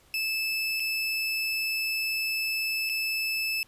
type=tone with dropouts; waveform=30% pulse; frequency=2622 Hz; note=E7; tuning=10 cents flat; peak=-24 dBFS; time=0.14-3.63 s; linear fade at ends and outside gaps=1 ms; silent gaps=0.798-0.802 / 2.892-2.896 s; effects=pink hiss -60 dBFS RMS until 3.67 s + resampled to 32000 Hz